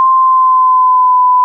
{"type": "tone with pitch glide", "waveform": "sine", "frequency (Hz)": [1046.5, 1001], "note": ["C6", "B5"], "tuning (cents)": [0, 23], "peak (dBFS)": -5, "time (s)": [0, 1.44], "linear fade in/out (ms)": 0, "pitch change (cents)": -77, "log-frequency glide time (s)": [0.12, 1.22], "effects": []}